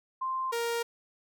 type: tone pair in turn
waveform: sine / sawtooth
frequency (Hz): 1046.5 / 467.6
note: C6 / A#4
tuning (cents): 0 / +5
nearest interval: octave + major second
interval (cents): 1395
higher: first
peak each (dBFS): -29 / -25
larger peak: second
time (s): 0.21-0.52 / 0.52-0.83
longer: neither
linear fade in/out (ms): 10
effects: none